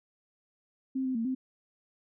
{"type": "tone with pitch steps", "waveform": "sine", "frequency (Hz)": [263.7, 259.1, 227.8, 259.8], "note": ["C4", "C4", "A#3", "C4"], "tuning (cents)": [14, -17, -40, -12], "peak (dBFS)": -28, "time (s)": [0.95, 1.35], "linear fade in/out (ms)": 10, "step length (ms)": 100, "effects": []}